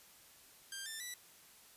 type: tone with pitch steps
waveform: 10% pulse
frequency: 1589 / 1782 / 1964 Hz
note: G6 / A6 / B6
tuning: +23 / +22 / -10 cents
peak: -34 dBFS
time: 0.72-1.14 s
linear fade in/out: 2 ms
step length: 140 ms
effects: white hiss -61 dBFS RMS until 1.76 s + resampled to 32000 Hz